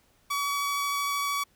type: tone with vibrato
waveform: sawtooth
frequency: 1136 Hz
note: C#6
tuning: 42 cents sharp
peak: -23 dBFS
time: 0.3-1.44 s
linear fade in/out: 10 ms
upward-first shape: triangle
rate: 13 Hz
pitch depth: 10 cents each way
effects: pink hiss -65 dBFS RMS until 1.55 s